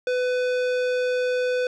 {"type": "tone with tanh clipping", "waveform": "sine", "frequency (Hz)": 500, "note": "B4", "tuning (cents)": 21, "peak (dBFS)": -23, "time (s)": [0.07, 1.67], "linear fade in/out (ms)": 2, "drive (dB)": 17, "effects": []}